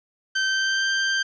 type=tone with pitch glide; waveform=sawtooth; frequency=1550 to 1572.5 Hz; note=G6 to G6; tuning=-20 to +5 cents; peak=-17 dBFS; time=0.35-1.23 s; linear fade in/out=10 ms; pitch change=+25 cents; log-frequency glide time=0.46-0.87 s; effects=resampled to 16000 Hz + 9-bit